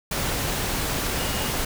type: tone in noise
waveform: sine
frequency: 2867 Hz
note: F7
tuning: 45 cents sharp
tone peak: -36 dBFS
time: 1.19-1.51 s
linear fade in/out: 5 ms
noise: pink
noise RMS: -26 dBFS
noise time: 0.11-1.65 s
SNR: -13 dB
effects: none

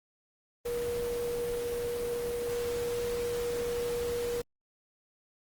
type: tone in noise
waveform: sine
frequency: 478 Hz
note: A#4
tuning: 43 cents sharp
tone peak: -30 dBFS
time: 0.65-4.42 s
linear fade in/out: 10 ms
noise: pink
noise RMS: -41 dBFS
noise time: 0.65-4.42 s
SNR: +8 dB
effects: Opus 24 kbps

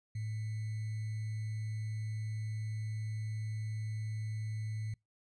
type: tone with sample-and-hold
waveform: sine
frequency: 108.6 Hz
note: A2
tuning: 22 cents flat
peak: -35 dBFS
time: 0.15-4.94 s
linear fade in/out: 5 ms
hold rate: 2100 Hz
effects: noise-tail reverb RT60 0.2 s tail -26 dB re dry + resampled to 22050 Hz

